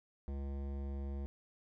sine tone with hard clipping, 69.3 Hz, C#2, in tune, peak -40 dBFS, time 0.28-1.26 s, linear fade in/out 0 ms, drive 16 dB, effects none

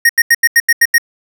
square tone bursts, 1864.7 Hz, A#6, in tune, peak -6 dBFS, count 8, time 0.05-0.982 s, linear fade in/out 5 ms, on 43 ms, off 84 ms, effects none

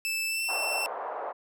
sawtooth tone with pitch glide, 2637 to 2689 Hz, E7 to E7, 0 to +34 cents, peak -25 dBFS, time 0.05-0.86 s, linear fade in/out 0 ms, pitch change +34 cents, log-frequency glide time 0.27-0.45 s
white band-pass noise, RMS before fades -35 dBFS, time 0.48-1.33 s, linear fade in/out 20 ms, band 540 to 960 Hz, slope 24 dB/octave
effects none

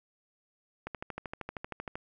click train, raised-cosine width 0.5 ms, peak -22 dBFS, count 15, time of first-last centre 0.87-1.955 s, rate 12.9 Hz, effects none

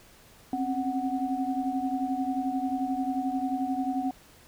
sine tone cluster, 260.7 / 272 / 742 Hz, C4 / C#4 / F#5, -6 / -33 / +5 cents, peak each -31 dBFS, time 0.53-4.11 s, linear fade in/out 2 ms, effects pink hiss -55 dBFS RMS until 4.47 s

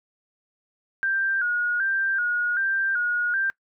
sine tone with vibrato, 1509 Hz, F#6, 34 cents sharp, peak -21 dBFS, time 1.03-3.5 s, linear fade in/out 0 ms, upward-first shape square, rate 1.3 Hz, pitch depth 76 cents each way, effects noise-tail reverb RT60 0.1 s tail -22 dB re dry

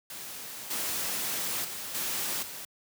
white noise with level steps, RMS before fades -41 / -32 / -38 / -32 / -41 dBFS, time 0.1-2.65 s, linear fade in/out 2 ms, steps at 0.7 / 1.64 / 1.94 / 2.42 s, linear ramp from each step 10 ms, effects high-pass 100 Hz 12 dB/octave

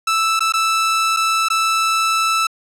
sawtooth tone with dropouts, 1318.5 Hz, E6, in tune, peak -11 dBFS, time 0.07-2.47 s, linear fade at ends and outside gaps 5 ms, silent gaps 0.394-0.405 / 0.523-0.537 / 1.165-1.169 / 1.486-1.501 s, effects low-pass 10000 Hz 12 dB/octave

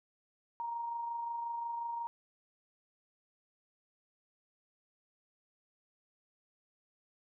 sine tone with amplitude modulation, 936 Hz, A#5, 7 cents sharp, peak -34 dBFS, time 0.6-2.07 s, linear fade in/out 0 ms, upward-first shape sine, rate 25.6 Hz, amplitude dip 35%, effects none

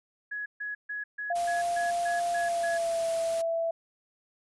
sine tone bursts, 1679 Hz, G#6, 18 cents sharp, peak -32 dBFS, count 9, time 0.31-2.78 s, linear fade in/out 10 ms, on 150 ms, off 140 ms
sine tone with pitch glide, 694 to 663.4 Hz, F5 to E5, -11 to +11 cents, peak -26 dBFS, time 1.3-3.71 s, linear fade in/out 5 ms, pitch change -78 cents, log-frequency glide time 2.33-3.07 s
white noise, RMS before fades -41 dBFS, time 1.35-3.42 s, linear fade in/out 10 ms
effects resampled to 24000 Hz

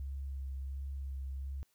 sine tone with vibrato, 67.8 Hz, C#2, 38 cents flat, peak -37 dBFS, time 0-1.63 s, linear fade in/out 0 ms, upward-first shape sine, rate 1.4 Hz, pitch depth 20 cents each way, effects white hiss -75 dBFS RMS until 1.74 s

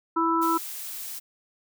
harmonic tone, 330 Hz, E4, 2 cents sharp, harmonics 1 / 3 / 4, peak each -25 / -25 / -25 dBFS, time 0.16-0.58 s, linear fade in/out 10 ms
blue noise, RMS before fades -36 dBFS, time 0.41-1.2 s, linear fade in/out 20 ms
effects none

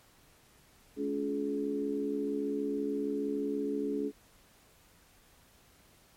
harmonic tone with a mistuned harmonic, 70.6 Hz, C#2, 32 cents sharp, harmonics 3 / 4 / 5 / 6, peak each -40 / -33 / -42 / -34 dBFS, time 0.96-4.12 s, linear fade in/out 50 ms, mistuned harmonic 5, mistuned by -21 cents, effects pink hiss -62 dBFS RMS until 6.16 s + MP3 64 kbps

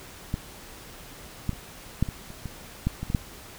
clicks, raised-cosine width 5 ms, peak -14 / -13 / -27 / -9 / -19 / -30 / -21 / -11 / -19 / -19 / -9 dBFS, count 11, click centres 0.341 / 1.493 / 1.532 / 2.026 / 2.088 / 2.304 / 2.457 / 2.87 / 3.03 / 3.101 / 3.148 s, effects pink hiss -45 dBFS RMS until 3.58 s

